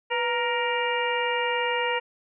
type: harmonic tone with a mistuned harmonic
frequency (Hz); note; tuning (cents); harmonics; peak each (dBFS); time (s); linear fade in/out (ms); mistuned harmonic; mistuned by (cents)
468.8; A#4; +10; 1 / 2 / 3 / 4 / 5 / 6; -28 / -28 / -35 / -31 / -32 / -32; 0.1-2; 20; 1; +81
effects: none